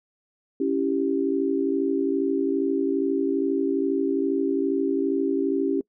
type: chord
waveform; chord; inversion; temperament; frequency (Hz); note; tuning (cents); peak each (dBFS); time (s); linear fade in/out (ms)
sine; C# diminished; none; equal; 277.2 / 329.6 / 392; C#4 / E4 / G4; 0 / 0 / 0; -24 / -27 / -25; 0.6-5.81; 5
effects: noise-tail reverb RT60 0.1 s tail -23 dB re dry